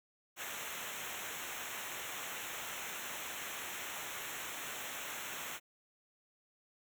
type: noise with comb filter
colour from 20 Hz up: pink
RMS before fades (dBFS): -43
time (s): 0.36-5.6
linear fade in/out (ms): 50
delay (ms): 0.21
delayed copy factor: -1
effects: none